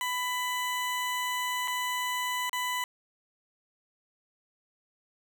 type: tone with dropouts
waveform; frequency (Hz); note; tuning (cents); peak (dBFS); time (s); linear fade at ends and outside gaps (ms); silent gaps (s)
20% pulse; 996; B5; +14; -24; 0.01-2.84; 1; 1.676-1.68 / 2.495-2.53
effects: none